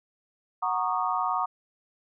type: chord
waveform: sine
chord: D# minor seventh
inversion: first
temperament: equal with one note detuned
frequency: 740 / 932.3 / 1108.7 / 1227.4 Hz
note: F#5 / A#5 / C#6 / D#6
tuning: 0 / 0 / 0 / -24 cents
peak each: -30 dBFS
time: 0.62-1.46 s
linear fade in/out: 10 ms
effects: none